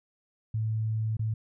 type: tone with dropouts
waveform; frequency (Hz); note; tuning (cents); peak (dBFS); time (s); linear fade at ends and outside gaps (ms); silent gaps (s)
sine; 110; A2; 0; -26; 0.54-1.34; 5; 1.169-1.193
effects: none